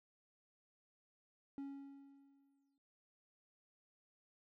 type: tone with exponential decay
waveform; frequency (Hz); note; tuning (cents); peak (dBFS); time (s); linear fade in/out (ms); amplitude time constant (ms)
triangle; 277.2; C#4; 0; -40; 1.58-2.78; 1; 260
effects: none